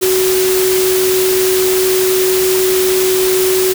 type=tone in noise; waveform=sine; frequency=373.7 Hz; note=F#4; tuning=17 cents sharp; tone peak=-11 dBFS; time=0.01-3.74 s; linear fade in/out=20 ms; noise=white; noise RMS=-18 dBFS; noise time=0.01-3.74 s; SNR=+4 dB; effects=none